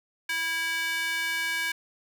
square tone with high-pass filter, 327.3 Hz, E4, 12 cents flat, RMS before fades -29 dBFS, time 0.29-1.72 s, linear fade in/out 5 ms, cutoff 1900 Hz, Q 3.6, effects none

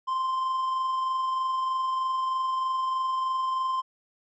triangle tone with amplitude modulation, 1044 Hz, C6, 4 cents flat, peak -22 dBFS, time 0.07-3.82 s, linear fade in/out 20 ms, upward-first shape sine, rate 23.2 Hz, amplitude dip 25%, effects resampled to 16000 Hz

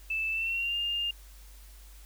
sine tone with pitch glide, 2637 to 2810 Hz, E7 to F7, 0 to +10 cents, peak -28 dBFS, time 0.1-1.11 s, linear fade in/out 5 ms, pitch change +110 cents, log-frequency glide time 0.31-0.76 s, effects added 49 Hz sine -48 dBFS peak until 2.05 s + white hiss -57 dBFS RMS until 2.05 s

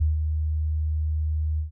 sine tone with ADSR envelope, 77.3 Hz, D#2, 11 cents flat, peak -17 dBFS, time 0-1.71 s, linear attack 18 ms, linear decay 150 ms, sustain -5 dB, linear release 120 ms, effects none

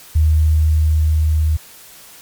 sine tone with level ramp, 77.8 Hz, D#2, in tune, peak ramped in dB -9 to -12 dBFS, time 0.15-1.57 s, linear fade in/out 10 ms, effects white hiss -41 dBFS RMS until 2.21 s + MP3 96 kbps

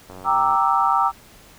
click train, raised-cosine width 1 ms, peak -25 dBFS, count 43, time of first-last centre 0.1-0.552 s, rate 92.9 Hz
sine chord, E half-diminished seventh, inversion first, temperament equal, 784 / 932.3 / 1174.7 / 1318.5 Hz, G5 / Bb5 / D6 / E6, 0 / 0 / 0 / 0 cents, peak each -21 dBFS, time 0.24-1.12 s, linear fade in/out 50 ms
effects pink hiss -48 dBFS RMS until 1.58 s

